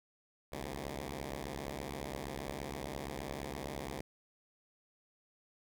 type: beating tone pair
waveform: 5% pulse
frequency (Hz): 66.3 / 74.9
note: C2 / D2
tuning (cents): +23 / +35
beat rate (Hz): 8.6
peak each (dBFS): -31 / -32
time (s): 0.52-4.01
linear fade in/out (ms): 5
effects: none